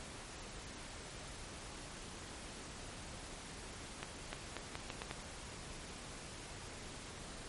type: accelerating click train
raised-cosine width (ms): 0.3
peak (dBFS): -24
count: 7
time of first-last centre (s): 4.03-5.111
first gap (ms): 300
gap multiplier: 0.79
effects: pink hiss -49 dBFS RMS until 7.48 s + MP3 48 kbps